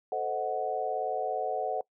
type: chord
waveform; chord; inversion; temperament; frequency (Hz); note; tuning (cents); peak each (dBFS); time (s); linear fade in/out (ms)
sine; A diminished seventh; none; equal with one note detuned; 440 / 519 / 622.3 / 740; A4 / C5 / Eb5 / Gb5; 0 / -14 / 0 / 0; -35 / -36 / -36 / -31; 0.12-1.81; 2
effects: noise-tail reverb RT60 0.1 s tail -22 dB re dry